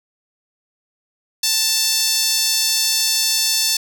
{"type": "tone with high-pass filter", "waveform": "sawtooth", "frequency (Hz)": 887, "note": "A5", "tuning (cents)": 14, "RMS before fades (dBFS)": -18, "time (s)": [1.43, 3.77], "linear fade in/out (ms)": 5, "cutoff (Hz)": 4800, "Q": 1.9, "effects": []}